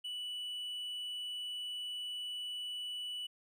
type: tone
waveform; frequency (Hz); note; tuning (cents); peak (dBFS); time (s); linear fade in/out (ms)
triangle; 2960; F#7; 0; -37; 0.04-3.27; 10
effects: none